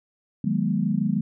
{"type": "tone cluster", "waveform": "sine", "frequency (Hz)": [153.1, 180.6, 206.4, 239.6], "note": ["D#3", "F#3", "G#3", "A#3"], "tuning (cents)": [-28, -42, -10, 48], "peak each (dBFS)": [-28, -26, -24, -28], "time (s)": [0.44, 1.21], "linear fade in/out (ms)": 5, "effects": []}